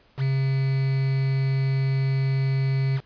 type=tone with quantisation; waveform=triangle; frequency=134.3 Hz; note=C3; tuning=46 cents sharp; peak=-18 dBFS; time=0.17-3.01 s; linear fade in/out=50 ms; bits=6; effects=pink hiss -59 dBFS RMS until 3.05 s + resampled to 11025 Hz